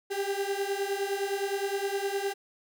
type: beating tone pair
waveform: 35% pulse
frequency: 392 / 401.7 Hz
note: G4 / G4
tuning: 0 / +42 cents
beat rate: 9.7 Hz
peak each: -30 / -30 dBFS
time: 0.1-2.34 s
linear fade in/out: 20 ms
effects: none